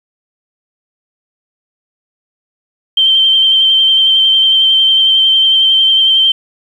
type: tone with vibrato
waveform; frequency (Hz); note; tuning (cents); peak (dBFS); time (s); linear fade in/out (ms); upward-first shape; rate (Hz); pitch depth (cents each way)
sine; 3128; G7; -4; -6; 2.97-6.32; 5; triangle; 11; 24
effects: 7-bit